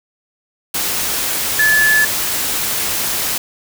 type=tone in noise; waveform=sine; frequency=1726 Hz; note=A6; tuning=34 cents flat; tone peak=-10 dBFS; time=1.59-2.05 s; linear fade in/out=5 ms; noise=white; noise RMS=-19 dBFS; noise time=0.74-3.38 s; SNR=+6 dB; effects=none